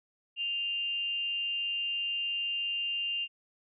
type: tone with amplitude modulation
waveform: sine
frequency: 2797 Hz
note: F7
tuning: 2 cents sharp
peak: -28 dBFS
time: 0.36-3.28 s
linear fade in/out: 50 ms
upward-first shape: sine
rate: 293 Hz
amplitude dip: 40%
effects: none